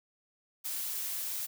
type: noise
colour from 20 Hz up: blue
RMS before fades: -36 dBFS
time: 0.64-1.47 s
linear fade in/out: 20 ms
effects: none